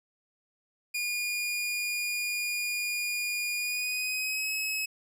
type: tone with pitch glide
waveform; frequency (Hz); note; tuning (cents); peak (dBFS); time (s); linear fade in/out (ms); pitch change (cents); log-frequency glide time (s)
sawtooth; 2434 to 2567; D#7 to E7; -39 to -47; -26; 0.94-4.86; 10; +92; 3.56-4.52
effects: none